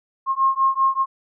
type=beating tone pair; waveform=sine; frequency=1070 / 1075.1 Hz; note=C6 / C6; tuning=+38 / +47 cents; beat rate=5.1 Hz; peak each=-19 dBFS; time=0.26-1.06 s; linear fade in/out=50 ms; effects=none